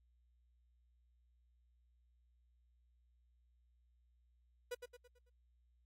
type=tone with echo; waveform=45% pulse; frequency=490 Hz; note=B4; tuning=14 cents flat; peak=-40 dBFS; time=4.71-4.75 s; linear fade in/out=10 ms; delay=110 ms; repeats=5; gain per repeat=-7 dB; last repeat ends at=5.3 s; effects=added 60 Hz sine -70 dBFS peak until 5.85 s + AAC 48 kbps